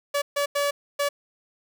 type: tone bursts at uneven times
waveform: sawtooth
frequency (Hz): 572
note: D5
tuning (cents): -46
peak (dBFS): -18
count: 4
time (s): 0.14-0.22 / 0.36-0.46 / 0.55-0.71 / 0.99-1.09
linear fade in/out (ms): 10
effects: none